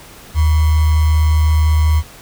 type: tone with sample-and-hold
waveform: sine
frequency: 77.78 Hz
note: D#2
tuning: in tune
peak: -9 dBFS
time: 0.34-2.03 s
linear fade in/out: 50 ms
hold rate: 1050 Hz
effects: pink hiss -39 dBFS RMS until 2.21 s